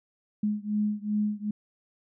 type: beating tone pair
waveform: sine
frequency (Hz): 208.7 / 211.3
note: G#3 / G#3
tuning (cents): +9 / +30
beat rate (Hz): 2.6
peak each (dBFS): -28 / -29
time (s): 0.43-1.51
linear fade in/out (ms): 5
effects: none